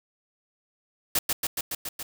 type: noise with echo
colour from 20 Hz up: white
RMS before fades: -23 dBFS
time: 1.15-1.19 s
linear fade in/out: 5 ms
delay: 140 ms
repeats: 6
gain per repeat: -2 dB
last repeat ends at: 2.03 s
effects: none